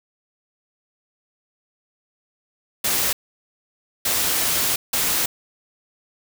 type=noise bursts at uneven times; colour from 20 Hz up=white; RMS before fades=-21 dBFS; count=3; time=2.84-3.13 / 4.05-4.76 / 4.93-5.26 s; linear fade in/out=5 ms; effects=none